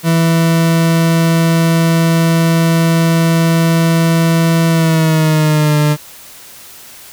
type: tone with pitch glide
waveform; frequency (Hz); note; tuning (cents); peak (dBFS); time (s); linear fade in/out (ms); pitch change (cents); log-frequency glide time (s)
40% pulse; 165 to 149.57; E3 to D3; +2 to +32; -8; 0.03-5.97; 50; -170; 4.69-5.77
effects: white hiss -36 dBFS RMS until 7.12 s